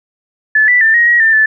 sine tone with pitch steps, 1734 / 1972 / 1784 / 1883 / 1902 / 1790 / 1748 Hz, A6 / B6 / A6 / A#6 / A#6 / A6 / A6, -26 / -3 / +23 / +17 / +34 / +29 / -12 cents, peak -6 dBFS, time 0.55-1.46 s, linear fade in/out 5 ms, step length 130 ms, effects none

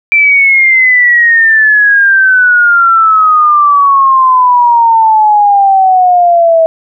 sine exponential sweep, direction down, 2349 to 646 Hz, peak -3 dBFS, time 0.12-6.66 s, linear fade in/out 0 ms, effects none

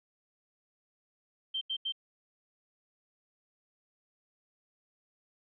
sine tone bursts, 3136 Hz, G7, in tune, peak -31 dBFS, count 3, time 1.54-1.923 s, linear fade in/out 10 ms, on 73 ms, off 82 ms, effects none

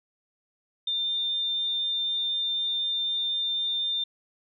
sine tone, 3602 Hz, A7, 40 cents sharp, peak -25 dBFS, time 0.87-4.04 s, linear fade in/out 5 ms, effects none

